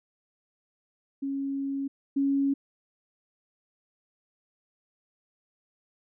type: tone pair in turn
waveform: sine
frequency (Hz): 275.2 / 276.8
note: C#4 / C#4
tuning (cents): -12 / -2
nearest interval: unison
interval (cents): 10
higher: second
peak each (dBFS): -28 / -22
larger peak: second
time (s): 1.22-1.88 / 2.16-2.54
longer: first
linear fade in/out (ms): 10
effects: none